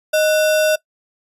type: tone with sample-and-hold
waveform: sine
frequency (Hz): 620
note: D#5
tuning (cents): -6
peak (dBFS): -12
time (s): 0.13-0.76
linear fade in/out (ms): 10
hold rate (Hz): 2100
effects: noise-tail reverb RT60 0.1 s tail -20 dB re dry + resampled to 32000 Hz